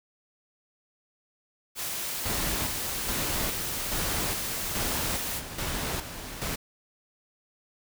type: noise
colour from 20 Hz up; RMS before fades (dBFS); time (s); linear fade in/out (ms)
white; -33; 1.75-5.42; 50
type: noise with tremolo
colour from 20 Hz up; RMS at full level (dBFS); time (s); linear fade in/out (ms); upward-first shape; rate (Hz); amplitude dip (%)
pink; -31; 2.25-6.56; 10; square; 1.2; 60
effects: none